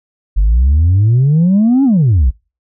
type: exponential two-way sweep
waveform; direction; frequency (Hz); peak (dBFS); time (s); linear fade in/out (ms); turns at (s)
sine; up then down; 46.25 to 282.4 to 54.2; -5; 0.36-2.31; 20; 1.84
effects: noise-tail reverb RT60 0.3 s tail -24 dB re dry + tanh soft clip ceiling -5 dBFS